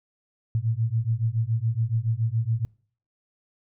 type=beating tone pair; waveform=sine; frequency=110 / 117.1 Hz; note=A2 / A#2; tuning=0 / +8 cents; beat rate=7.1 Hz; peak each=-25 dBFS; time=0.55-2.65 s; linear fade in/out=0 ms; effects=noise-tail reverb RT60 0.5 s tail -26 dB re dry